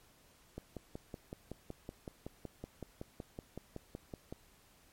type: click train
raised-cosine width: 2 ms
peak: -29 dBFS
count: 21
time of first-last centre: 0.58-4.325 s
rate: 5.34 Hz
effects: pink hiss -65 dBFS RMS until 4.92 s + MP3 64 kbps